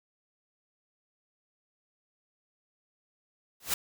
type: noise with exponential growth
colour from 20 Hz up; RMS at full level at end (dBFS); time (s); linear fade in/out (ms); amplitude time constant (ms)
white; -23; 3.6-3.74; 5; 30
effects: none